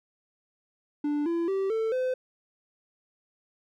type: tone with pitch steps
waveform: triangle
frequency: 293.7 / 337.4 / 387.5 / 445.2 / 511.4 Hz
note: D4 / E4 / G4 / A4 / C5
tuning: 0 / +40 / -20 / +20 / -40 cents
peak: -23 dBFS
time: 1.04-2.14 s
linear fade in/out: 5 ms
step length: 220 ms
effects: none